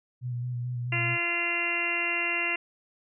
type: tone with vibrato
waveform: sine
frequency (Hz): 122.7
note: B2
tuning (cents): -11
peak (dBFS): -29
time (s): 0.21-1.18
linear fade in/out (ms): 50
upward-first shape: square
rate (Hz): 4.6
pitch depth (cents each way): 23
type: harmonic tone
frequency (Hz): 344.3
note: F4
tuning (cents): -25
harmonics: 1 / 2 / 3 / 4 / 5 / 6 / 7 / 8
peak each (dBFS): -38 / -39 / -40 / -40 / -38 / -30 / -36 / -29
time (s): 0.92-2.56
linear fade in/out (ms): 5
effects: none